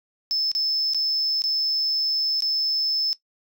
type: tone with dropouts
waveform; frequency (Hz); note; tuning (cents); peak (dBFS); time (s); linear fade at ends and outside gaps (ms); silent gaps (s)
sine; 5250; E8; -8; -18; 0.31-3.13; 0; 0.516-0.55 / 0.935-0.946 / 1.42-1.439 / 2.405-2.422
effects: noise-tail reverb RT60 0.1 s tail -18 dB re dry + tanh soft clip ceiling -19 dBFS